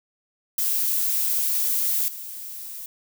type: noise with level steps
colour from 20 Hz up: violet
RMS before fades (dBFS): -23 / -36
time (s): 0.58-2.86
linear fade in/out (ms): 2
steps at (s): 2.08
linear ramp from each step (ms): 2
effects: none